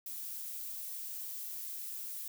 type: noise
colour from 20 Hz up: violet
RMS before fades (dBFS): -42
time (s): 0.06-2.28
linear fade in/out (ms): 2
effects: none